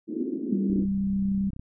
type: band-pass noise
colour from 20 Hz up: white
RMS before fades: -30 dBFS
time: 0.07-0.87 s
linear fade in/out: 50 ms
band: 220 to 350 Hz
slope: 48 dB/octave
type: tone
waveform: sine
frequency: 196 Hz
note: G3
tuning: in tune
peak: -23 dBFS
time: 0.52-1.5 s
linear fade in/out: 10 ms
type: click train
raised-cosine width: 5 ms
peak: -27 dBFS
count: 30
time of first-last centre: 0.7-1.595 s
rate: 32.4 Hz
effects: none